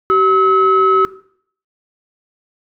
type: tone pair together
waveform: sine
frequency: 382.7 / 1289 Hz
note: G4 / E6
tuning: -42 / -39 cents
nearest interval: octave + major sixth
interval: 2103 cents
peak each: -12 / -10 dBFS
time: 0.1-1.05 s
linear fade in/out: 0 ms
effects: noise-tail reverb RT60 0.6 s tail -18 dB re dry + tanh soft clip ceiling -3 dBFS